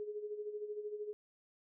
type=tone with tremolo; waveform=sine; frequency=419.4 Hz; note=G#4; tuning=17 cents sharp; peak=-37 dBFS; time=0-1.13 s; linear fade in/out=0 ms; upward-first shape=sine; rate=13 Hz; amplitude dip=65%; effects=none